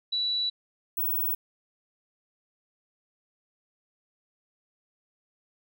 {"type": "tone pair in turn", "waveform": "sine", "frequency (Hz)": [3940, 15760], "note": ["B7", "B9"], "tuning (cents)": [-5, -5], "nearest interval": "2 octaves", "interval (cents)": 2400, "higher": "second", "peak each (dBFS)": -25, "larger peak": "neither", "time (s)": [[0.12, 0.5], [0.97, 1.35]], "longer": "neither", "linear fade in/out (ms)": 10, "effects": []}